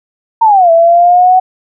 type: exponential two-way sweep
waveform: sine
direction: down then up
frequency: 932.3 to 659.3 to 748 Hz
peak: -3 dBFS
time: 0.41-1.4 s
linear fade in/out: 10 ms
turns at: 0.71 s
effects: none